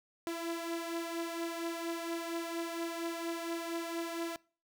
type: beating tone pair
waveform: sawtooth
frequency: 334.1 / 338.4 Hz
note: E4 / E4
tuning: +23 / +45 cents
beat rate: 4.3 Hz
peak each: -33 / -38 dBFS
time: 0.27-4.36 s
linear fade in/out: 0 ms
effects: noise-tail reverb RT60 0.4 s tail -24 dB re dry